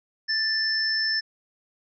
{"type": "tone pair together", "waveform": "sine", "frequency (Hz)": [1764, 5294], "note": ["A6", "E8"], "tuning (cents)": [4, 7], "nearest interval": "octave + perfect fifth", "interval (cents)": 1903, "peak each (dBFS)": [-26, -24], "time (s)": [0.28, 1.21], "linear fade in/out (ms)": 20, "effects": []}